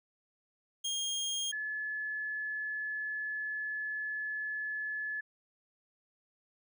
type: tone pair in turn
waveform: 25% pulse / sine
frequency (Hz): 3236 / 1717.8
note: G#7 / A6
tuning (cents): -46 / -42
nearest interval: major seventh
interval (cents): 1096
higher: first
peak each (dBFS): -29 / -34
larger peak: first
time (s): 0.84-1.52 / 1.52-5.21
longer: second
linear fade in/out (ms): 10
effects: none